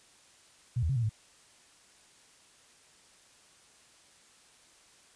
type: tone with pitch steps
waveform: sine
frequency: 120.8 / 80 / 135 / 118.1 / 108.3 Hz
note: B2 / D#2 / C#3 / A#2 / A2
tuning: -38 / +49 / -45 / +23 / -27 cents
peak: -26 dBFS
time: 0.76-1.095 s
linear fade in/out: 10 ms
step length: 67 ms
effects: white hiss -60 dBFS RMS until 5.15 s + resampled to 22050 Hz